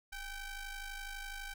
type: ring-modulated tone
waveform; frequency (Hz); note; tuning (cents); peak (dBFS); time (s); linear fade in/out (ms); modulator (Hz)
sawtooth; 780; G5; -9; -35; 0.12-1.54; 10; 754
effects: none